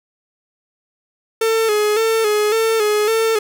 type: tone with vibrato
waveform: 45% pulse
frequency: 434.3 Hz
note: A4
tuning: 23 cents flat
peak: -14 dBFS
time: 1.41-3.39 s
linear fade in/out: 5 ms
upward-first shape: square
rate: 1.8 Hz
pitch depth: 55 cents each way
effects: none